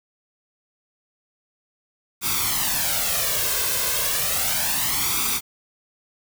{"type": "noise with flanger", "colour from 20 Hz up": "white", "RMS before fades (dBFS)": -23, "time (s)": [2.21, 5.41], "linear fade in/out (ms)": 50, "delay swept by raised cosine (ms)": [0.84, 1.94], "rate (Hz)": 0.33, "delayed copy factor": 0.7, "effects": []}